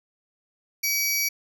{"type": "tone pair together", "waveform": "25% pulse", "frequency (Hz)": [2280, 5780], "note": ["C#7", "F#8"], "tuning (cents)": [48, -41], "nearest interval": "octave + major third", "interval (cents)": 1611, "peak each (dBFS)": -21, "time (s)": [0.83, 1.29], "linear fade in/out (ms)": 10, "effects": []}